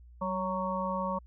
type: harmonic tone with a mistuned harmonic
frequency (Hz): 185.5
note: F#3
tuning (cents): +5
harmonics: 1 / 3 / 5 / 6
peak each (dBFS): -35 / -35 / -35 / -35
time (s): 0.21-1.19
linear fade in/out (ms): 10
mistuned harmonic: 1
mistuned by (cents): +47
effects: added 60 Hz sine -50 dBFS peak until 1.26 s